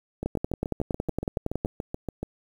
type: two click trains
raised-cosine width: 2 ms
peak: -13 / -17 dBFS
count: 16 / 15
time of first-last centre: 0.26-1.649 / 0.23-2.23 s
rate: 10.8 / 7 Hz
effects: 8-bit